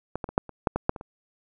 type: clicks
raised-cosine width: 1 ms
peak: -15 / -16 / -22 / -6 / -25 / -7 / -11 / -6 / -22 / -25 dBFS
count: 10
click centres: 0.156 / 0.242 / 0.29 / 0.379 / 0.493 / 0.672 / 0.76 / 0.894 / 0.962 / 1.011 s
effects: none